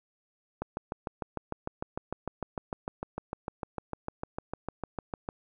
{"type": "click train", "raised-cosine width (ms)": 1, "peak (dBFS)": -19, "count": 32, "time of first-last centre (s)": [0.62, 5.289], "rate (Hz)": 6.64, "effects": []}